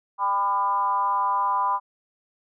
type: tone with frequency modulation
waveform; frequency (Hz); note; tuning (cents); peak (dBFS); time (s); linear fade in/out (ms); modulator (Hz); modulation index
sine; 1000; B5; +21; -20; 0.18-1.8; 50; 203; 0.79
effects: none